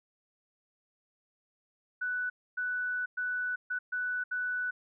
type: tone bursts at uneven times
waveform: sine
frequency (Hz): 1487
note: F#6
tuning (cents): +8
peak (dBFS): -30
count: 6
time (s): 2.01-2.3 / 2.57-3.06 / 3.17-3.56 / 3.7-3.79 / 3.92-4.24 / 4.31-4.71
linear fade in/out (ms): 10
effects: none